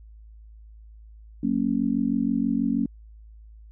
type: chord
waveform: sine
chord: F# major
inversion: none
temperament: just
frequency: 185 / 231.2 / 277.5 Hz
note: F#3 / A#3 / C#4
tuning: 0 / -14 / +2 cents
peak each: -29 / -24 / -25 dBFS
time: 1.43-2.86 s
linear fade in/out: 5 ms
effects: added 54 Hz sine -44 dBFS peak until 3.71 s